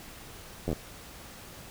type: slowing click train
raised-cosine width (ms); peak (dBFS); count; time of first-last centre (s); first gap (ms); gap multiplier
2; -17; 5; 0.68-0.73; 11; 1.08
effects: pink hiss -47 dBFS RMS until 1.7 s